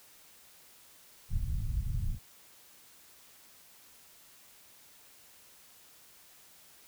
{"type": "low-pass noise", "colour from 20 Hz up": "pink", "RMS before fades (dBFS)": -32, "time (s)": [1.29, 2.19], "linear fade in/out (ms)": 50, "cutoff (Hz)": 120, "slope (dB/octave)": 24, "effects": ["white hiss -58 dBFS RMS until 6.87 s"]}